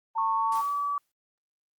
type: tone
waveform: sine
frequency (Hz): 899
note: A5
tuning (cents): +37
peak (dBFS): -26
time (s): 0.15-0.62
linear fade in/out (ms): 20
type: tone with pitch glide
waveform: sine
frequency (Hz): 1099 to 1147.7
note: C#6 to D6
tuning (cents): -15 to -40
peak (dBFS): -26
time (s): 0.18-0.98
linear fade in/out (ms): 2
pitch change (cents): +75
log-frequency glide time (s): 0.34-0.71
type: noise with exponential decay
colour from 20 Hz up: white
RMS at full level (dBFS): -41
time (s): 0.52-1.12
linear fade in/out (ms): 2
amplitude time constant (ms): 130
effects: Opus 32 kbps